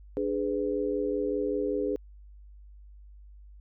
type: chord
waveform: sine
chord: G# diminished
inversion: second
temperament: equal with one note detuned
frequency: 293.7 / 415.3 / 500.5 Hz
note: D4 / G#4 / B4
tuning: 0 / 0 / +23 cents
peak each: -32 / -29 / -32 dBFS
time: 0.17-1.96 s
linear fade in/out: 0 ms
effects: added 50 Hz sine -47 dBFS peak until 3.6 s